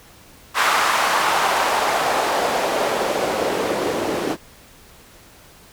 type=noise with band-pass filter sweep; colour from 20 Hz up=white; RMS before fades=-20 dBFS; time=0.54-4.37 s; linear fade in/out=50 ms; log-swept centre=1200 to 340 Hz; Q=1.7; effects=pink hiss -47 dBFS RMS until 5.72 s